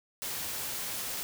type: noise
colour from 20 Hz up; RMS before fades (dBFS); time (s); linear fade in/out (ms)
white; -36; 0.22-1.23; 0
effects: none